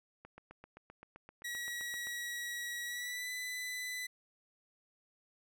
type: click train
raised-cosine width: 0.5 ms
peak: -36 dBFS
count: 15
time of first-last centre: 0.25-2.071 s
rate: 7.69 Hz
type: tone with pitch glide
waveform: sawtooth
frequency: 1919 to 1998.2 Hz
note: A#6 to B6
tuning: +50 to +20 cents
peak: -35 dBFS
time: 1.44-4.07 s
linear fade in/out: 10 ms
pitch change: +70 cents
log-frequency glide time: 2.85-3.3 s
effects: none